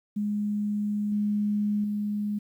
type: tone with level steps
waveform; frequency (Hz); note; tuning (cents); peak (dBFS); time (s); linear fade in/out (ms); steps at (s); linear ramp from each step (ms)
sine; 207.7; G#3; 0; -25 / -23 / -26; 0.16-2.39; 10; 1.12 / 1.84; 2
effects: 10-bit